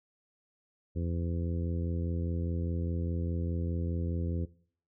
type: harmonic tone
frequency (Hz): 84.9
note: F2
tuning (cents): -48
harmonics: 1 / 2 / 3 / 4 / 5 / 6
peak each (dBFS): -31 / -37 / -41 / -43 / -45 / -47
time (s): 0.95-4.46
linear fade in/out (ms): 20
effects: noise-tail reverb RT60 0.5 s tail -18 dB re dry